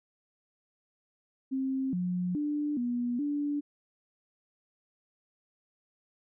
sine tone with pitch steps, 265.5 / 179.6 / 295.3 / 242.3 / 290.5 Hz, C4 / F3 / D4 / B3 / D4, +25 / +49 / +10 / -33 / -19 cents, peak -28 dBFS, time 1.51-3.61 s, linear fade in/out 20 ms, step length 420 ms, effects none

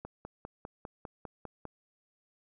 click train, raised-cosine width 1 ms, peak -27 dBFS, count 9, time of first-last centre 0.05-1.653 s, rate 4.99 Hz, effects none

